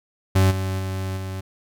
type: tone with level steps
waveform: 40% pulse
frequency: 95 Hz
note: F#2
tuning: 46 cents sharp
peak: -13 / -22 / -24 / -27 dBFS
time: 0.35-1.41 s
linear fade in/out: 10 ms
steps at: 0.5 / 0.78 / 1.16 s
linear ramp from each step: 20 ms
effects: none